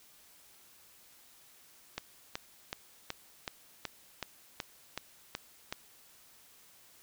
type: click train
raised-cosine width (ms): 0.2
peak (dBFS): -18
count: 11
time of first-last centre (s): 1.98-5.725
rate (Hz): 2.67
effects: white hiss -60 dBFS RMS until 7.02 s